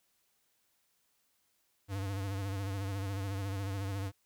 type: tone with vibrato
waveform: square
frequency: 98 Hz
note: G2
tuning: in tune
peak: -35 dBFS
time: 1.88-4.12 s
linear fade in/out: 50 ms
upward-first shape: sine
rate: 14 Hz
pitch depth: 56 cents each way
effects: white hiss -75 dBFS RMS until 4.25 s